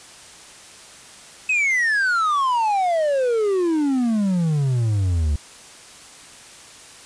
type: exponential sweep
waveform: triangle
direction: down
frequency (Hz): 2585 to 70.6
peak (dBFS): -15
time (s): 1.49-5.36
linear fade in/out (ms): 5
effects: white hiss -43 dBFS RMS until 7.05 s + resampled to 22050 Hz